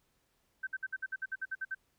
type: tone bursts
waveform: sine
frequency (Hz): 1544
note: G6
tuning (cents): -27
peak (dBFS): -33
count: 12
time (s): 0.63-1.749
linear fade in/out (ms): 10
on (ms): 41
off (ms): 57
effects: pink hiss -75 dBFS RMS until 1.98 s